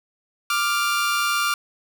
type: tone pair together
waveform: sawtooth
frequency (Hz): 1178.4 / 1396.9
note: D6 / F6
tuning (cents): +6 / 0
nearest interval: minor third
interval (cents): 294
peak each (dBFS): -19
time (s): 0.5-1.54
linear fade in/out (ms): 2
effects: none